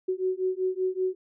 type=beating tone pair; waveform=sine; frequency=370 / 375.2 Hz; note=F#4 / F#4; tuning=0 / +24 cents; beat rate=5.2 Hz; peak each=-28 dBFS; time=0.08-1.15 s; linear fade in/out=10 ms; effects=none